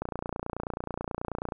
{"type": "click train", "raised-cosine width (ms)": 1, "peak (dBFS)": -18, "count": 45, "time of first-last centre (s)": [0.02, 1.522], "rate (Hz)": 29.3, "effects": []}